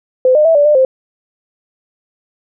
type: tone with pitch steps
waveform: sine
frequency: 512 / 606 / 654 / 581 / 598 / 523 Hz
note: C5 / D#5 / E5 / D5 / D5 / C5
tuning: -38 / -46 / -14 / -19 / +31 / -1 cents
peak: -6 dBFS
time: 0.25-0.85 s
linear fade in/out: 2 ms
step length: 100 ms
effects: none